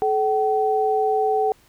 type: tone pair together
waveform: sine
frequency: 431.1 / 763.4 Hz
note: A4 / G5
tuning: -35 / -46 cents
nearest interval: minor seventh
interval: 989 cents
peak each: -20 dBFS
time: 0.02-1.52 s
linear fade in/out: 0 ms
effects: pink hiss -56 dBFS RMS until 1.68 s